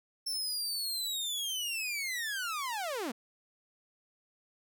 sawtooth linear sweep, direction down, 5400 to 210 Hz, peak -30 dBFS, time 0.26-3.12 s, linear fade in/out 10 ms, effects none

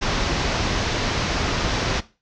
pink low-pass noise, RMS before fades -23 dBFS, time 0.01-2.01 s, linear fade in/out 20 ms, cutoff 6200 Hz, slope 48 dB/octave, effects noise-tail reverb RT60 0.3 s tail -17 dB re dry

